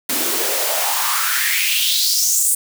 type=noise with high-pass filter sweep; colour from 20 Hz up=white; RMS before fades=-18 dBFS; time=0.09-2.55 s; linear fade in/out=5 ms; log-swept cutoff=240 to 9100 Hz; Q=4.3; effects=none